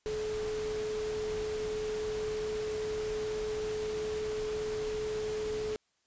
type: tone in noise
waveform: sine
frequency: 428.7 Hz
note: A4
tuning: 45 cents flat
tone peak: -32 dBFS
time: 0.06-5.76 s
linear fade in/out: 0 ms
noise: pink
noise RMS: -43 dBFS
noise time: 0.06-5.76 s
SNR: +8 dB
effects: white hiss -75 dBFS RMS until 6.06 s + resampled to 16000 Hz